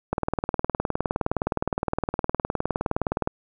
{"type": "click train", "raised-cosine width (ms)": 1, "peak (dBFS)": -9, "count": 62, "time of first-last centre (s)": [0.13, 3.274], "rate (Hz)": 19.4, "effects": []}